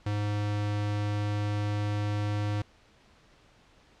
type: tone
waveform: square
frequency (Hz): 103.83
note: G#2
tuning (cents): 0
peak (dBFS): -28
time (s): 0.06-2.62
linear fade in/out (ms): 5
effects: pink hiss -60 dBFS RMS until 4 s + low-pass 5000 Hz 12 dB/octave